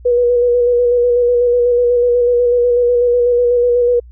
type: tone with vibrato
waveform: sine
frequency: 485.1 Hz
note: B4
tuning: 31 cents flat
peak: -9 dBFS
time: 0.05-4 s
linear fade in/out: 10 ms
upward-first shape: square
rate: 8.1 Hz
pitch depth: 19 cents each way
effects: added 60 Hz sine -35 dBFS peak until 4.11 s